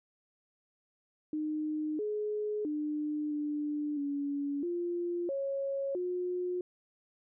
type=tone with pitch steps; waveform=sine; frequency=306.5 / 421.7 / 300.3 / 296.5 / 284.1 / 348 / 550 / 359.6 Hz; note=D#4 / G#4 / D4 / D4 / C#4 / F4 / C#5 / F#4; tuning=-26 / +26 / +39 / +17 / +43 / -6 / -14 / -49 cents; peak=-31 dBFS; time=1.33-6.61 s; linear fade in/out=2 ms; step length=660 ms; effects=none